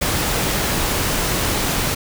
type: noise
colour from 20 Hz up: pink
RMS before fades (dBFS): -20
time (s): 0.01-1.95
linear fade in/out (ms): 10
effects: none